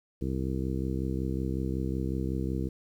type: harmonic tone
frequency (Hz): 65.41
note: C2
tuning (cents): 0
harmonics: 1 / 2 / 3 / 4 / 5 / 6 / 7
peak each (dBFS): -33 / -34 / -35 / -38 / -36 / -41 / -42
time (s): 0.21-2.69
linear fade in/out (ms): 10
effects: 10-bit